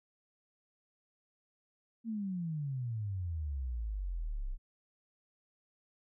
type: exponential sweep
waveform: sine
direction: down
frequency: 233.1 to 30.38 Hz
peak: -34 dBFS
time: 2.04-4.58 s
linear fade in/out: 50 ms
effects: none